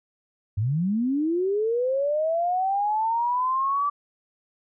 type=linear sweep; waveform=sine; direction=up; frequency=94.3 to 1164 Hz; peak=-21 dBFS; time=0.57-3.9 s; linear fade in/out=10 ms; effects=none